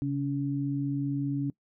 sine tone pair together, 137.3 / 282.2 Hz, C#3 / C#4, -16 / +31 cents, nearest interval octave, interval 1247 cents, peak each -30 / -29 dBFS, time 0.02-1.5 s, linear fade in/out 0 ms, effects noise-tail reverb RT60 0.1 s tail -22 dB re dry

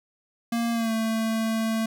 square tone with pitch glide, 233.1 to 223.2 Hz, A#3 to A3, 0 to +25 cents, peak -24 dBFS, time 0.52-1.86 s, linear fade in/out 5 ms, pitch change -75 cents, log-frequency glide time 0.72-0.92 s, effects none

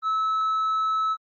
sine tone with tanh clipping, 1300 Hz, E6, 24 cents flat, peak -22 dBFS, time 0.02-1.17 s, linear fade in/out 50 ms, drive 2 dB, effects Opus 32 kbps

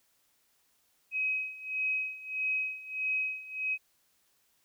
sine tone with tremolo, 2537 Hz, D#7, 33 cents sharp, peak -27 dBFS, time 1.11-3.78 s, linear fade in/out 50 ms, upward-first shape sine, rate 1.6 Hz, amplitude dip 85%, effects white hiss -71 dBFS RMS until 4.64 s

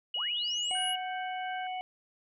sine tone, 2904 Hz, F#7, 33 cents flat, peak -30 dBFS, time 0.14-0.96 s, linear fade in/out 5 ms
sine linear sweep, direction up, 329.6 to 11570 Hz, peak -38 dBFS, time 0.15-0.95 s, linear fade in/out 50 ms
harmonic tone, 740 Hz, F#5, in tune, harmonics 1 / 3 / 4, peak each -34 / -44 / -46 dBFS, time 0.71-1.81 s, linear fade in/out 0 ms
sine tone with tremolo, 1561 Hz, G6, 8 cents flat, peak -39 dBFS, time 0.75-1.67 s, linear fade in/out 2 ms, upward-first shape sine, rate 2.9 Hz, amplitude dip 40%
effects none

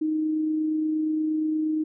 sine tone with amplitude modulation, 311.1 Hz, D#4, in tune, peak -21 dBFS, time 0.01-1.84 s, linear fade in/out 10 ms, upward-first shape sine, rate 28.5 Hz, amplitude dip 25%, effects none

